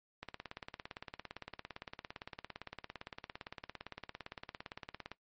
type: click train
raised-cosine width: 0.3 ms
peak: -27 dBFS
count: 87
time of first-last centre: 0.23-5.116 s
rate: 17.6 Hz
effects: noise-tail reverb RT60 0.1 s tail -17 dB re dry + MP3 32 kbps